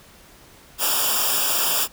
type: noise with comb filter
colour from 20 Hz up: white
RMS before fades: -21 dBFS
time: 0.78-1.88 s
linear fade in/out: 50 ms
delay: 0.48 ms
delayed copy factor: -0.95
effects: pink hiss -49 dBFS RMS until 1.92 s